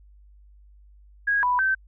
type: tone with pitch steps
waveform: sine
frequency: 1647 / 989 / 1548 Hz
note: G#6 / B5 / G6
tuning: -15 / +2 / -22 cents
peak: -19 dBFS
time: 1.27-1.75 s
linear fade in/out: 10 ms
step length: 160 ms
effects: added 50 Hz sine -49 dBFS peak until 1.87 s